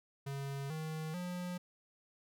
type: tone with pitch steps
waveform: square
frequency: 138.6 / 157.38 / 178.71 Hz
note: C#3 / D#3 / F3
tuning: 0 / +20 / +40 cents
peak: -39 dBFS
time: 0.26-1.58 s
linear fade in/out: 10 ms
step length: 440 ms
effects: none